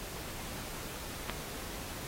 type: click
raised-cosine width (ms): 0.3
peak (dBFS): -17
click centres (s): 1.297
effects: pink hiss -43 dBFS RMS until 2.07 s + AAC 48 kbps